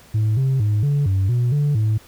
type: tone with pitch steps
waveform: sine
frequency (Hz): 108.3 / 133.2 / 105.1 / 143.6 / 96.2 / 121.6 / 145.8 / 108.5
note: A2 / C3 / G#2 / D3 / G2 / B2 / D3 / A2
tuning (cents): -27 / +31 / +21 / -39 / -32 / -26 / -12 / -24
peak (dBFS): -13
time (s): 0.14-1.98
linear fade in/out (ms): 10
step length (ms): 230
effects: tanh soft clip ceiling -14 dBFS + pink hiss -48 dBFS RMS until 2.07 s

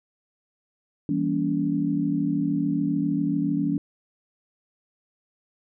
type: chord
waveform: sine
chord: E diminished seventh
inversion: none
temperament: just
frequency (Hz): 164.81 / 197.78 / 237.3 / 284.8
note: E3 / G3 / Bb3 / Db4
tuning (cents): 0 / +16 / +31 / +47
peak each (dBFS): -28 / -29 / -30 / -24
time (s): 1.09-3.78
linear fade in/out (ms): 2
effects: none

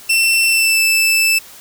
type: tone with pitch glide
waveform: sawtooth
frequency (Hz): 2690 to 2639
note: E7 to E7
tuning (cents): +34 to +1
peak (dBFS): -8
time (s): 0.09-1.39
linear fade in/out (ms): 10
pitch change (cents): -33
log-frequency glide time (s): 0.47-0.8
effects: white hiss -39 dBFS RMS until 1.6 s

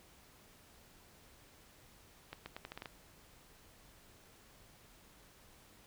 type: accelerating click train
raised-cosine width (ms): 0.3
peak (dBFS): -28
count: 8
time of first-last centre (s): 2.33-2.858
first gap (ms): 130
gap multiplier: 0.81
effects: pink hiss -62 dBFS RMS until 5.86 s

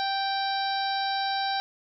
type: harmonic tone with a mistuned harmonic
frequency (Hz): 783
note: G5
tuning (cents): -2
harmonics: 1 / 2 / 3 / 4 / 5 / 6 / 7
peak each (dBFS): -27 / -34 / -42 / -42 / -33 / -38 / -41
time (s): 0-1.6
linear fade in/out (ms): 0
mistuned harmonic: 7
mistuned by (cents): -20
effects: none

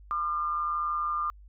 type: tone with amplitude modulation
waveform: sine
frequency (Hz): 1202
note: D6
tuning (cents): +40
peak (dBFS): -24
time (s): 0.11-1.3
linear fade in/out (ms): 0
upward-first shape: sine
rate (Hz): 161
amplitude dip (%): 55
effects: added 50 Hz sine -48 dBFS peak until 1.48 s

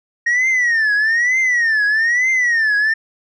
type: tone with vibrato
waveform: sine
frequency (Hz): 1864.7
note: A#6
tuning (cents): 0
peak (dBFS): -10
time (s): 0.26-2.94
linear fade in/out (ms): 10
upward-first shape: triangle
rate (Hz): 1.1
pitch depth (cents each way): 210
effects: tanh soft clip ceiling -12 dBFS

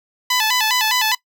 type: tone with vibrato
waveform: 10% pulse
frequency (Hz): 932.3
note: A#5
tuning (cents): 0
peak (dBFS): -7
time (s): 0.3-1.15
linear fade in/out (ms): 5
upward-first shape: square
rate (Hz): 4.9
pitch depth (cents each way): 120
effects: noise-tail reverb RT60 0.1 s tail -20 dB re dry

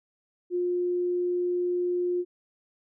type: tone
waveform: sine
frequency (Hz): 355.5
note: F4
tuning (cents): +31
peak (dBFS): -24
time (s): 0.5-2.25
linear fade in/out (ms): 50
effects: none

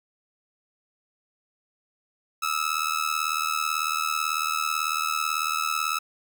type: tone with amplitude modulation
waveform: sawtooth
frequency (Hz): 1299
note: E6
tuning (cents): -26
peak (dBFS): -17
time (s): 2.42-5.99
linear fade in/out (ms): 10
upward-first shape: sine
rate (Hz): 78.1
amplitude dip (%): 85
effects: none

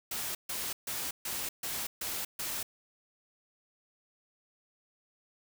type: noise bursts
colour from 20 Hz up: white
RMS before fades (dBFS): -36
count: 7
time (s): 0.11-2.63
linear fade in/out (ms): 5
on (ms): 240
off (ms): 140
effects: none

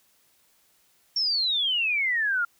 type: exponential sweep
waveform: sine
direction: down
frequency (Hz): 5540 to 1375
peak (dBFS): -22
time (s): 1.16-2.45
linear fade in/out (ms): 5
effects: white hiss -64 dBFS RMS until 2.59 s

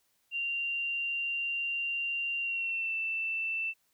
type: tone with pitch glide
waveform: sine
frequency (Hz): 2773 to 2665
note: F7 to E7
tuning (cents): -13 to +18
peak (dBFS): -30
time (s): 0.31-3.74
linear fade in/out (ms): 50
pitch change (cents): -69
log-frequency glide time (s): 2.4-2.95
effects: white hiss -73 dBFS RMS until 3.93 s

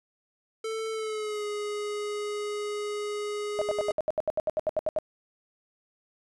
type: tone with pitch glide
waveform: square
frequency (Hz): 443.3 to 416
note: A4 to G#4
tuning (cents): +13 to +3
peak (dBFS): -31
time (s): 0.64-3.92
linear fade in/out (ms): 5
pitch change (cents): -110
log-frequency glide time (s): 0.91-1.45
type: tone bursts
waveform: sine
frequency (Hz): 622.3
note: D#5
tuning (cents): 0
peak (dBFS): -23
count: 15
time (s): 3.59-4.987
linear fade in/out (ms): 0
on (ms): 25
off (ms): 73
effects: resampled to 24000 Hz

